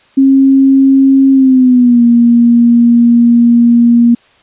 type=tone with pitch glide; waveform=sine; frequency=270 to 236.4 Hz; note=C#4 to A#3; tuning=-45 to +24 cents; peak=-3 dBFS; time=0.17-4.15 s; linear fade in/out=10 ms; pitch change=-231 cents; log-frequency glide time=1.32-2.03 s; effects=white hiss -47 dBFS RMS until 4.42 s + resampled to 8000 Hz